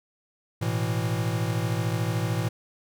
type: chord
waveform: square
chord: A suspended second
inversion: none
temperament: equal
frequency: 110 / 123.47 / 164.81 Hz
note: A2 / B2 / E3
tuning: 0 / 0 / 0 cents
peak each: -28 / -31 / -31 dBFS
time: 0.61-2.49 s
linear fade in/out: 10 ms
effects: none